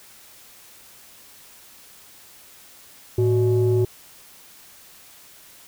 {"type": "tone pair together", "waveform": "sine", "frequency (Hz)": [110, 370], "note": ["A2", "F#4"], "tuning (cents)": [0, 0], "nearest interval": "octave + major sixth", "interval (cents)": 2100, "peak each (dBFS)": -17, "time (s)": [3.18, 3.85], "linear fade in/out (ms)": 5, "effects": ["tanh soft clip ceiling -12 dBFS", "white hiss -48 dBFS RMS until 5.67 s"]}